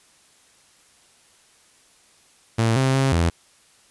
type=tone with pitch steps; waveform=sawtooth; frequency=113.5 / 132.5 / 134.5 / 84.3 Hz; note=A#2 / C3 / C3 / E2; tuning=-46 / +22 / +48 / +39 cents; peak=-13 dBFS; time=2.58-3.3 s; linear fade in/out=10 ms; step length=180 ms; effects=white hiss -56 dBFS RMS until 3.9 s + resampled to 24000 Hz